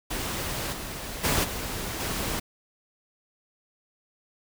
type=noise with level steps; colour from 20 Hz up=pink; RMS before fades=-31 / -36 / -24 / -33 / -30 dBFS; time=0.1-2.4 s; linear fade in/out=10 ms; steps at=0.72 / 1.23 / 1.43 / 1.99 s; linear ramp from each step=20 ms; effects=none